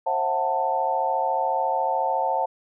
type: chord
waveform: sine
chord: F# half-diminished seventh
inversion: second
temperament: just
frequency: 532.8 / 666 / 740 / 888 Hz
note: C5 / E5 / F#5 / A5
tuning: +31 / +18 / 0 / +16 cents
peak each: -28 / -30 / -26 / -24 dBFS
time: 0.06-2.46 s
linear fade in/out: 10 ms
effects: none